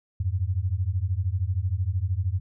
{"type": "beating tone pair", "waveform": "sine", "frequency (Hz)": [86.5, 99.5], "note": ["F2", "G2"], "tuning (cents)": [-16, 26], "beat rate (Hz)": 13, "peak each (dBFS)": -26, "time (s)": [0.2, 2.4], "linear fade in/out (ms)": 5, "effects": []}